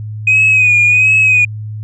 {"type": "tone with vibrato", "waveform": "sine", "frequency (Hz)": 2499, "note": "D#7", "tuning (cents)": 7, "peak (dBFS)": -5, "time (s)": [0.27, 1.45], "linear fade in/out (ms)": 5, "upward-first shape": "sine", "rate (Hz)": 1.4, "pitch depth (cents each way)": 53, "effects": ["tanh soft clip ceiling -3 dBFS", "added 107 Hz sine -21 dBFS peak until 1.83 s"]}